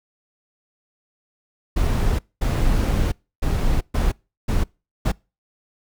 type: noise bursts at uneven times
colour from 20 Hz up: brown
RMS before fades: -19 dBFS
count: 6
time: 1.76-2.19 / 2.41-3.12 / 3.42-3.81 / 3.94-4.12 / 4.48-4.64 / 5.05-5.12 s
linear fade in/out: 10 ms
effects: noise-tail reverb RT60 0.3 s tail -26 dB re dry